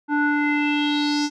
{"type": "tone with low-pass filter sweep", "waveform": "square", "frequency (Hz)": 293.7, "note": "D4", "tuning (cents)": 0, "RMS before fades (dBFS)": -21, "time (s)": [0.08, 1.3], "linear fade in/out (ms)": 50, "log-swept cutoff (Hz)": [1200, 5900], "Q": 4.9, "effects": []}